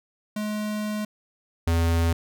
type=tone pair in turn; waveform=square; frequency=211.5 / 83.5 Hz; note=G#3 / E2; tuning=+32 / +23 cents; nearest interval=octave + major third; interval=1609 cents; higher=first; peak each=-27 / -20 dBFS; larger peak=second; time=0.36-1.05 / 1.67-2.13 s; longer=first; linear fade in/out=5 ms; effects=none